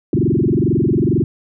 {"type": "tone with frequency modulation", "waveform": "sine", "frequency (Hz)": 240.7, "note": "B3", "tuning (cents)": -44, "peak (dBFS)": -12, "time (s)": [0.13, 1.24], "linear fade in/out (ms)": 2, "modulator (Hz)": 22.2, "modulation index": 6.1, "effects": []}